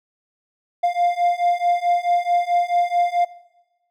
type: beating tone pair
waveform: triangle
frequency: 698.5 / 703.1 Hz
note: F5 / F5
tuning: 0 / +11 cents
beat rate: 4.6 Hz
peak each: -18 dBFS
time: 0.83-3.25 s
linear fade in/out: 10 ms
effects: noise-tail reverb RT60 1.0 s tail -18 dB re dry